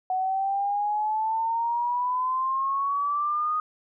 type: exponential sweep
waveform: sine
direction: up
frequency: 741 to 1244.5 Hz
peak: -23 dBFS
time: 0.1-3.6 s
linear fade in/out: 2 ms
effects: none